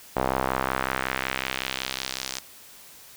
sawtooth tone with band-pass filter sweep, 65.41 Hz, C2, in tune, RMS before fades -29 dBFS, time 0.16-2.39 s, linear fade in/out 5 ms, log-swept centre 750 to 6000 Hz, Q 1.3, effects white hiss -48 dBFS RMS until 3.16 s

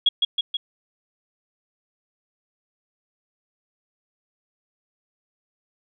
sine tone with echo, 3322 Hz, G#7, in tune, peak -13 dBFS, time 0.06-0.09 s, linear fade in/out 5 ms, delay 160 ms, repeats 3, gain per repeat -3 dB, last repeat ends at 0.57 s, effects none

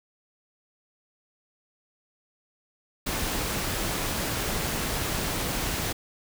pink noise, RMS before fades -29 dBFS, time 3.06-5.93 s, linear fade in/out 10 ms, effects none

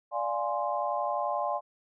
sine chord, D half-diminished seventh, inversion none, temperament equal, 587.3 / 698.5 / 830.6 / 1046.5 Hz, D5 / F5 / Ab5 / C6, 0 / 0 / 0 / 0 cents, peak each -33 dBFS, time 0.11-1.61 s, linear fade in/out 50 ms, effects none

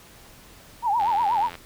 sine tone with vibrato, 880 Hz, A5, in tune, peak -19 dBFS, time 0.82-1.5 s, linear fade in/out 50 ms, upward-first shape triangle, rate 8.3 Hz, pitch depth 210 cents each way
click train, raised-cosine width 0.3 ms, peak -21 dBFS, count 49, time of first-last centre 1-1.554 s, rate 86.7 Hz
effects pink hiss -49 dBFS RMS until 1.65 s

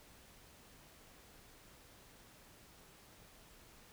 silence, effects pink hiss -61 dBFS RMS until 3.92 s

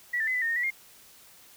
sine tone with pitch steps, 1942 / 1780 / 2030 / 1993 / 1834 / 1846 / 1948 / 2125 Hz, B6 / A6 / B6 / B6 / A#6 / A#6 / B6 / C7, -30 / +20 / +47 / +15 / -29 / -17 / -24 / +26 cents, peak -25 dBFS, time 0.13-0.706 s, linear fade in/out 10 ms, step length 72 ms, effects white hiss -54 dBFS RMS until 1.56 s

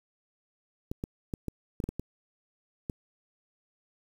clicks, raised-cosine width 3 ms, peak -20 dBFS, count 9, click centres 0.915 / 1.039 / 1.338 / 1.483 / 1.802 / 1.84 / 1.89 / 1.996 / 2.898 s, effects 8-bit

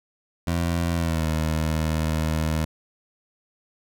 20% pulse tone with pitch glide, 85 to 78.85 Hz, F2 to D#2, -46 to +24 cents, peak -17 dBFS, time 0.47-2.65 s, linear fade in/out 5 ms, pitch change -130 cents, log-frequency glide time 0.94-1.28 s, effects none

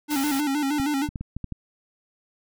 square tone with vibrato, 284.8 Hz, C#4, 47 cents sharp, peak -23 dBFS, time 0.08-1.09 s, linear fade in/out 50 ms, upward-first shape square, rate 6.4 Hz, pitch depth 79 cents each way
white band-stop noise, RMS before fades -33 dBFS, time 0.1-0.41 s, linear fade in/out 10 ms, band 220 to 510 Hz, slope 48 dB/octave
clicks, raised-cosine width 5 ms, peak -19 dBFS, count 7, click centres 0.799 / 1.089 / 1.158 / 1.21 / 1.366 / 1.443 / 1.523 s
effects none

